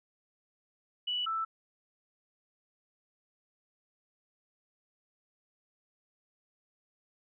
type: tone pair in turn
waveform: sine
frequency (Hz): 2954 / 1322.3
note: F#7 / E6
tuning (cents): -3 / +5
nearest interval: octave + major second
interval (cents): 1392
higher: first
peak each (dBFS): -30 / -30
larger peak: neither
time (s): 1.07-1.26 / 1.26-1.45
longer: neither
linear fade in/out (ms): 10
effects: none